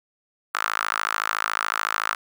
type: tone with high-pass filter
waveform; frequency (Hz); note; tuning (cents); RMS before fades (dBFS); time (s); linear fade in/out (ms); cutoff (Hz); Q
sawtooth; 53.8; A1; -38; -26; 0.54-2.15; 5; 1300; 4.6
effects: none